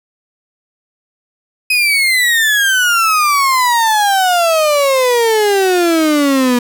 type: exponential sweep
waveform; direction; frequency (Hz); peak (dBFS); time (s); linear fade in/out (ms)
35% pulse; down; 2531 to 240.5; -8; 1.7-6.59; 5
effects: none